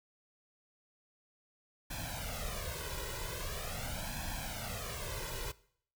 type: noise with flanger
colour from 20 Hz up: pink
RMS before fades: -40 dBFS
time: 1.9-5.52 s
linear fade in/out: 10 ms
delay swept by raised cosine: 1.2 to 2.04 ms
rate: 0.43 Hz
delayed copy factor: +0.9
effects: noise-tail reverb RT60 0.6 s tail -20 dB re dry